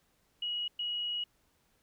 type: tone bursts at uneven times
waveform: sine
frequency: 2905 Hz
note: F#7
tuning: 32 cents flat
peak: -32 dBFS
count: 2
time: 0.42-0.68 / 0.79-1.24 s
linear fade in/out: 5 ms
effects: pink hiss -72 dBFS RMS until 1.82 s